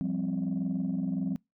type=chord; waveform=sine; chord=F suspended second; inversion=none; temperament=equal; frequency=174.61 / 196 / 261.6 Hz; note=F3 / G3 / C4; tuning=0 / 0 / 0 cents; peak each=-31 dBFS; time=0.01-1.36 s; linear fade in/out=0 ms; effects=noise-tail reverb RT60 0.2 s tail -25 dB re dry + tanh soft clip ceiling -23 dBFS